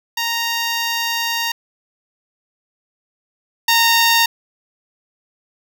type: tone pair in turn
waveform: 10% pulse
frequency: 930 / 922.5 Hz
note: A#5 / A#5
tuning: -4 / -18 cents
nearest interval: unison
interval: 14 cents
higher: first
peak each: -10 / -3 dBFS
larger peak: second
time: 0.17-1.52 / 3.68-4.26 s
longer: first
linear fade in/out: 5 ms
effects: none